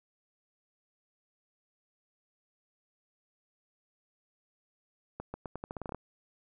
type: accelerating click train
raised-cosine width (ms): 1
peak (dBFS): -24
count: 12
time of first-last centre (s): 5.2-5.946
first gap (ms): 140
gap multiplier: 0.84
effects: none